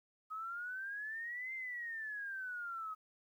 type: exponential two-way sweep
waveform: sine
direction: up then down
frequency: 1262 to 2100 to 1262 Hz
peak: -40 dBFS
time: 0.3-2.95 s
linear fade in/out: 20 ms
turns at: 1.54 s
effects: 12-bit